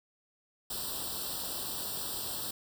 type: noise with comb filter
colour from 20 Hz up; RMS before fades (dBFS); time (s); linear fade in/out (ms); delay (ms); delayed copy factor
white; -37; 0.7-2.51; 5; 0.23; +1
effects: none